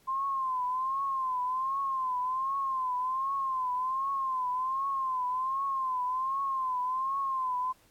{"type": "tone with vibrato", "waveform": "sine", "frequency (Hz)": 1046.5, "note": "C6", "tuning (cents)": 0, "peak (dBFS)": -28, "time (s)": [0.07, 7.73], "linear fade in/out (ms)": 20, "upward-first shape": "triangle", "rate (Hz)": 1.3, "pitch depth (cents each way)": 99, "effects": ["pink hiss -64 dBFS RMS until 7.9 s", "AAC 64 kbps"]}